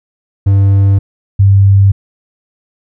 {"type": "tone pair in turn", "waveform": ["triangle", "sine"], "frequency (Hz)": [98.5, 98.5], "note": ["G2", "G2"], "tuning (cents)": [9, 9], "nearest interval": "unison", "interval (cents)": 0, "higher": "neither", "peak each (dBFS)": -3, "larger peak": "neither", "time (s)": [[0.46, 0.99], [1.39, 1.92]], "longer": "neither", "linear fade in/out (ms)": 10, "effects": []}